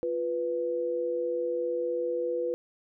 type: tone pair together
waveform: sine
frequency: 349.2 / 493.9 Hz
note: F4 / B4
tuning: 0 / 0 cents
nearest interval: tritone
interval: 600 cents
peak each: -33 / -28 dBFS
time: 0.03-2.54 s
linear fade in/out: 0 ms
effects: none